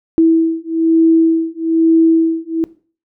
sine beating tone pair, 325.9 / 327 Hz, E4 / E4, -20 / -14 cents, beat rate 1.1 Hz, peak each -12 dBFS, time 0.18-2.64 s, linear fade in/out 0 ms, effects noise-tail reverb RT60 0.4 s tail -19 dB re dry

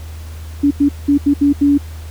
sine tone bursts at uneven times, 285.4 Hz, D4, 49 cents flat, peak -8 dBFS, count 6, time 0.63-0.71 / 0.8-0.89 / 1.08-1.18 / 1.26-1.34 / 1.41-1.53 / 1.61-1.78 s, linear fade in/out 10 ms, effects added 79 Hz sine -27 dBFS peak until 2.1 s + pink hiss -41 dBFS RMS until 2.1 s

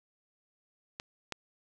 clicks, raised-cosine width 0.2 ms, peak -21 / -18 dBFS, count 2, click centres 0.999 / 1.323 s, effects none

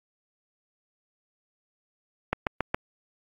click train, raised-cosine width 0.5 ms, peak -9 dBFS, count 4, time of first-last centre 2.33-2.745 s, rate 7.23 Hz, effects AAC 64 kbps

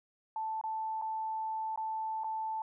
sine tone with dropouts, 880 Hz, A5, in tune, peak -33 dBFS, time 0.36-2.62 s, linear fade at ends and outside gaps 2 ms, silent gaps 0.613-0.638 / 1.015-1.021 / 1.76-1.775 / 2.236-2.243 s, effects none

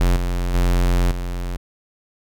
square tone with level steps, 44.25 Hz, F1, 23 cents sharp, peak -14 / -20 / -15 / -24 dBFS, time 0-1.57 s, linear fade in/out 10 ms, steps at 0.16 / 0.54 / 1.11 s, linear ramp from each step 5 ms, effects none

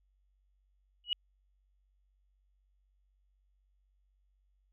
sine tone with exponential growth, 2918 Hz, F#7, 25 cents flat, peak -24 dBFS, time 1.04-1.13 s, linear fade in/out 1 ms, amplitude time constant 19 ms, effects added 48 Hz sine -69 dBFS peak until 4.72 s

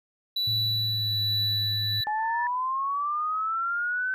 triangle tone with tremolo, 3951 Hz, B7, in tune, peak -22 dBFS, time 0.36-2.04 s, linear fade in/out 5 ms, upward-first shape triangle, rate 1.2 Hz, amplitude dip 30%
sine tone with exponential growth, 1760 Hz, A6, in tune, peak -28 dBFS, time 0.44-2.47 s, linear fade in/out 2 ms, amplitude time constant 440 ms
sine tone with pitch glide, 110 to 103.89 Hz, A2 to G#2, 0 to +1 cents, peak -30 dBFS, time 0.47-2.01 s, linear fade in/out 5 ms, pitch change -99 cents, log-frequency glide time 0.88-1.21 s
sine linear sweep, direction up, 838 to 1532 Hz, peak -25 dBFS, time 2.07-4.14 s, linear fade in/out 0 ms
effects none

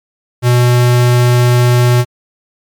square tone, 122.5 Hz, B2, 14 cents flat, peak -7 dBFS, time 0.42-2.05 s, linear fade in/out 50 ms, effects MP3 96 kbps

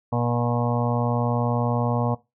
harmonic tone, 120 Hz, B2, 49 cents flat, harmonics 1 / 2 / 4 / 5 / 6 / 7 / 8 / 9, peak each -24 / -27 / -30 / -31 / -32 / -32 / -33 / -34 dBFS, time 0.12-2.15 s, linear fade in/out 10 ms, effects noise-tail reverb RT60 0.2 s tail -17 dB re dry

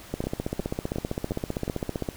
two click trains, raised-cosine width 2 ms, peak -14 / -16 dBFS, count 31 / 5, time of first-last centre 0.14-2.088 / 0.24-1.679 s, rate 15.4 / 2.78 Hz, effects pink hiss -46 dBFS RMS until 2.16 s

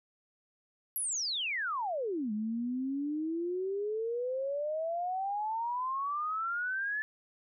sine exponential two-way sweep, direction down then up, 11840 to 208.1 to 1743 Hz, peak -31 dBFS, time 0.96-7.02 s, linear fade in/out 0 ms, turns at 2.32 s, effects none

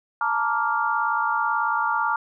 sine chord, Bb major seventh, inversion third, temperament just, 874.1 / 932.3 / 1165.4 / 1398.5 Hz, A5 / Bb5 / D6 / F6, -12 / 0 / -14 / +2 cents, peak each -27 / -26 / -26 / -25 dBFS, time 0.21-2.16 s, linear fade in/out 2 ms, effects none

